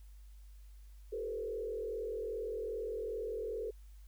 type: tone with frequency modulation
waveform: sine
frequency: 445.3 Hz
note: A4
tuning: 21 cents sharp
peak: -36 dBFS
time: 1.12-3.71 s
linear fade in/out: 10 ms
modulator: 42.5 Hz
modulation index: 1.2
effects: added 50 Hz sine -51 dBFS peak until 4.07 s + white hiss -71 dBFS RMS until 4.07 s